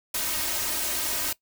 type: noise with comb filter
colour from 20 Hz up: white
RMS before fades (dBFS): -28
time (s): 0.14-1.33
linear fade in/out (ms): 5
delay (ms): 3.2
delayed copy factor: +0.9
effects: noise-tail reverb RT60 0.1 s tail -20 dB re dry